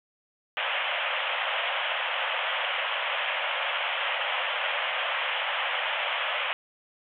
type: band-pass noise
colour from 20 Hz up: white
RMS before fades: -29 dBFS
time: 0.57-6.53 s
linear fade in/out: 0 ms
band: 510 to 3300 Hz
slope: 96 dB/octave
effects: none